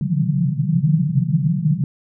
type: band-pass noise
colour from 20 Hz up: pink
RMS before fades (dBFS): -18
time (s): 0.01-1.84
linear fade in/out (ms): 2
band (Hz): 130 to 190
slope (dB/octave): 96
effects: none